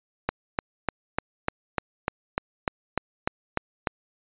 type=click train; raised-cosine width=0.5 ms; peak=-8 dBFS; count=13; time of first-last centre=0.29-3.872 s; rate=3.35 Hz; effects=resampled to 8000 Hz